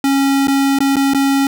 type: tone with dropouts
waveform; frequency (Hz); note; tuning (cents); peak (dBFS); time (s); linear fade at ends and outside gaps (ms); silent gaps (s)
square; 274.9; C#4; -14; -12; 0.04-1.47; 2; 0.472-0.481 / 0.788-0.804 / 0.958-0.966 / 1.136-1.146
effects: none